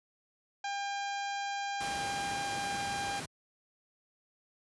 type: harmonic tone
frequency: 801 Hz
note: G5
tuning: 37 cents sharp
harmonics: 1 / 2 / 3 / 4 / 5 / 6 / 7 / 8 / 9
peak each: -35 / -41 / -45 / -47 / -49 / -51 / -52 / -53 / -54 dBFS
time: 0.64-3.2 s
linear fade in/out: 5 ms
type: noise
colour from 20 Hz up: pink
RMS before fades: -40 dBFS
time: 1.8-3.26 s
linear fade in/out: 10 ms
effects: high-pass 100 Hz 12 dB/octave + resampled to 24000 Hz